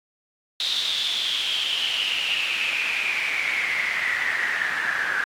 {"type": "noise with band-pass filter sweep", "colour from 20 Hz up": "pink", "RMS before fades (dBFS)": -25, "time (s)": [0.6, 5.24], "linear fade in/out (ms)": 2, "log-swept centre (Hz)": [3800, 1600], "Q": 9.1, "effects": ["AAC 64 kbps"]}